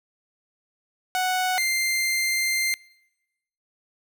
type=tone pair in turn; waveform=sawtooth; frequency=740 / 2093 Hz; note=F#5 / C7; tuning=0 / 0 cents; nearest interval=octave + tritone; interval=1800 cents; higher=second; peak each=-18 dBFS; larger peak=neither; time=1.15-1.58 / 1.58-2.74 s; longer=second; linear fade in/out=0 ms; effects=noise-tail reverb RT60 1.0 s tail -25 dB re dry